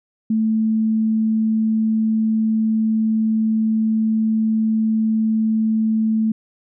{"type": "tone", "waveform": "sine", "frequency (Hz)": 220.1, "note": "A3", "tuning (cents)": 1, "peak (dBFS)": -15, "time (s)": [0.3, 6.32], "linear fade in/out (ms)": 5, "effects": []}